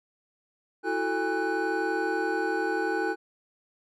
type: tone cluster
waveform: triangle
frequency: 328.3 / 368.9 / 440.6 / 815 / 1492 Hz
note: E4 / F#4 / A4 / G#5 / F#6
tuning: -7 / -5 / +2 / -33 / +14 cents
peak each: -30 dBFS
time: 0.83-3.16 s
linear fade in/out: 50 ms
effects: none